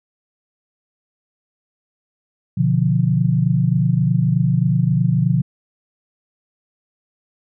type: chord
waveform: sine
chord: B diminished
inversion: none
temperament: equal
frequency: 123.47 / 146.83 / 174.61 Hz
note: B2 / D3 / F3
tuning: 0 / 0 / 0 cents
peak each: -18 dBFS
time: 2.57-5.42 s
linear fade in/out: 10 ms
effects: none